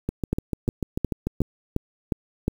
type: two click trains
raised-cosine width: 3 ms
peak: -9 / -12 dBFS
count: 7 / 10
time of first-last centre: 0.33-2.481 / 0.09-1.417 s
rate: 2.79 / 6.78 Hz
effects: 7-bit